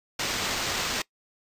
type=noise with sample-and-hold; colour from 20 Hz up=white; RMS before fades=-29 dBFS; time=0.19-1.02 s; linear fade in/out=5 ms; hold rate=11025 Hz; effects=noise-tail reverb RT60 0.1 s tail -22 dB re dry + resampled to 32000 Hz